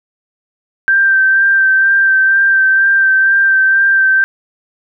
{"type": "tone with vibrato", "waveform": "sine", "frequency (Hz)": 1568, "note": "G6", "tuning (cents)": 0, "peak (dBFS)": -7, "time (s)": [0.88, 4.24], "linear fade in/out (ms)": 0, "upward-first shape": "sine", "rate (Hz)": 2.1, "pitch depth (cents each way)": 19, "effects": []}